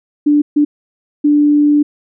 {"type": "tone bursts at uneven times", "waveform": "sine", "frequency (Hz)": 294.1, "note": "D4", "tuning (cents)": 3, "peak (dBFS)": -7, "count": 3, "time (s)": [[0.26, 0.42], [0.56, 0.65], [1.24, 1.83]], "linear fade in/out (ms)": 10, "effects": []}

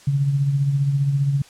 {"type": "tone with tremolo", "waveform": "sine", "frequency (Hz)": 140, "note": "C#3", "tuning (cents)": 18, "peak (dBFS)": -14, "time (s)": [0.07, 1.42], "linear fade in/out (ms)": 5, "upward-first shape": "triangle", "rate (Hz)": 15, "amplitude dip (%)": 55, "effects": ["white hiss -48 dBFS RMS until 1.49 s", "low-pass 8000 Hz 12 dB/octave"]}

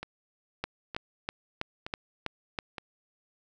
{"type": "two click trains", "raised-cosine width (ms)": 0.3, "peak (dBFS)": [-15, -21], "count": [7, 4], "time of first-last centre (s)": [[0.64, 2.588], [0.03, 2.782]], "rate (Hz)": [3.08, 1.09], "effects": []}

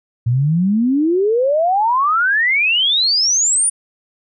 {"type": "exponential sweep", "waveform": "sine", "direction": "up", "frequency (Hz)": [113.9, 9700], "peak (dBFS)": -12, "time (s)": [0.26, 3.7], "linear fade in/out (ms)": 10, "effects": []}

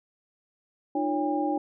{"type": "tone cluster", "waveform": "sine", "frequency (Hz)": [301.9, 343.3, 561, 806], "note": ["D4", "F4", "C#5", "G5"], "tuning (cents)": [48, -30, 21, 48], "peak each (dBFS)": [-27, -33, -33, -29], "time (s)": [0.95, 1.58], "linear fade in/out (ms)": 5, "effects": []}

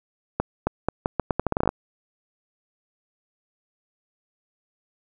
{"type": "accelerating click train", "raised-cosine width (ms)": 1, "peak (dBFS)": -7, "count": 15, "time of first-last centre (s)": [0.4, 1.691], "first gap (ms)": 270, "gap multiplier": 0.8, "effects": []}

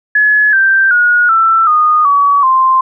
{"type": "tone with pitch steps", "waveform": "sine", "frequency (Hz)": [1700, 1567.9, 1446.1, 1333.8, 1230.2, 1134.6, 1046.5], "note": ["G#6", "G6", "F#6", "E6", "D#6", "C#6", "C6"], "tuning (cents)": [40, 0, -40, 20, -20, 40, 0], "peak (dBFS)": -6, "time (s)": [0.15, 2.81], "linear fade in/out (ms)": 5, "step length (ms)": 380, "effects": []}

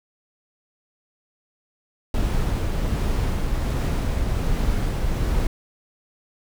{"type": "noise with tremolo", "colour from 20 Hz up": "brown", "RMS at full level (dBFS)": -21, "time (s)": [2.14, 5.47], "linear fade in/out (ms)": 2, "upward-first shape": "triangle", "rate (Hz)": 1.3, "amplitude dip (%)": 25, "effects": []}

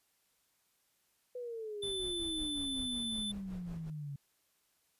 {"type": "exponential sweep", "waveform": "sine", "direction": "down", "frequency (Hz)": [502, 138.59], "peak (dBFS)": -39, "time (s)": [1.35, 4.16], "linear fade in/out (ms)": 5}
{"type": "tone", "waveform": "square", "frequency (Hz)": 3520, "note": "A7", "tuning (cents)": 0, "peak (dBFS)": -37, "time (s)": [1.82, 3.32], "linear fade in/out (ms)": 10}
{"type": "noise with tremolo", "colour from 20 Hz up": "brown", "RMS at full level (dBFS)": -47, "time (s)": [1.83, 3.9], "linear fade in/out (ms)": 2, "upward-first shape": "sine", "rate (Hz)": 5.4, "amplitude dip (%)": 70}
{"effects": ["white hiss -75 dBFS RMS until 4.99 s", "resampled to 32000 Hz"]}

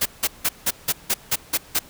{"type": "noise bursts", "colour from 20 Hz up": "white", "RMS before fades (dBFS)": -20, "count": 9, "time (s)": [0.01, 1.793], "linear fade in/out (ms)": 10, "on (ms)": 47, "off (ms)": 170, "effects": ["pink hiss -47 dBFS RMS until 1.89 s"]}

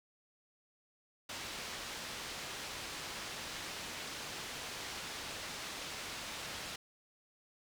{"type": "low-pass noise", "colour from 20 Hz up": "white", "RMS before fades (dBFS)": -44, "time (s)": [1.29, 6.76], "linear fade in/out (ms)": 5, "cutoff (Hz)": 4900, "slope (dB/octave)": 12, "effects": []}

